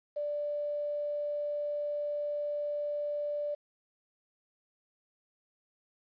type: tone with quantisation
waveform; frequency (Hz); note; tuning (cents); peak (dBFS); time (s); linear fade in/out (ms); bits
sine; 587.3; D5; 0; -31; 0.16-3.55; 10; 10
effects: resampled to 11025 Hz